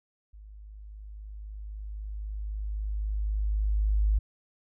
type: tone with level ramp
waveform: sine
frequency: 51.91 Hz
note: G#1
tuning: in tune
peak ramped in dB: -45 to -20 dBFS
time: 0.33-4.19 s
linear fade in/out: 10 ms
effects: none